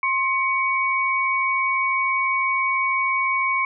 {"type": "tone pair together", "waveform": "sine", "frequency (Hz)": [1060.4, 2247], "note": ["C6", "C#7"], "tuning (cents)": [23, 23], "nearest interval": "octave + minor second", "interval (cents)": 1300, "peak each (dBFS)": [-22, -21], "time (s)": [0.03, 3.65], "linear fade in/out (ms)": 2, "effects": []}